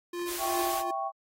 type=tone with tremolo; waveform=square; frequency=349.2 Hz; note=F4; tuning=in tune; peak=-31 dBFS; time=0.13-0.91 s; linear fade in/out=5 ms; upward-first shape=triangle; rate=2.7 Hz; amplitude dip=95%
type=band-stop noise; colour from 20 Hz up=white; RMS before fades=-36 dBFS; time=0.25-0.84 s; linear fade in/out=50 ms; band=100 to 320 Hz; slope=48 dB/octave
type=chord; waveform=sine; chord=C# diminished; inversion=first; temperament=equal; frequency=659.3 / 784 / 1108.7 Hz; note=E5 / G5 / C#6; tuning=0 / 0 / 0 cents; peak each=-36 / -32 / -34 dBFS; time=0.38-1.12 s; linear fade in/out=50 ms
effects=AAC 48 kbps